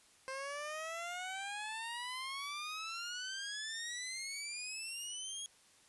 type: exponential sweep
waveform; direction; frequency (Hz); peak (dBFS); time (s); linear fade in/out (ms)
15% pulse; up; 524 to 3322; -34; 0.28-5.46; 0
effects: white hiss -65 dBFS RMS until 5.88 s + resampled to 24000 Hz